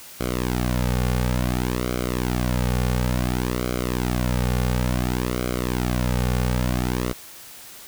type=tone with flanger; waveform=sawtooth; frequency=61.7 Hz; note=B1; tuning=1 cent flat; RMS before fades=-23 dBFS; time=0.2-7.13 s; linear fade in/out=5 ms; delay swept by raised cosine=1.1 to 3.1 ms; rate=0.57 Hz; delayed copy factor=-0.85; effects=white hiss -42 dBFS RMS until 7.87 s